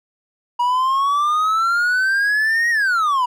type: exponential two-way sweep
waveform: triangle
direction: up then down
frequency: 960 to 1900 to 960 Hz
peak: -13 dBFS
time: 0.59-3.26 s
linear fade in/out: 10 ms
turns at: 2.7 s
effects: none